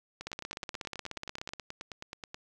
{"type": "two click trains", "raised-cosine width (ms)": 0.2, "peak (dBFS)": [-23, -20], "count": [21, 22], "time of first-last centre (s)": [[0.21, 2.344], [0.27, 1.535]], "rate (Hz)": [9.37, 16.6], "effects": []}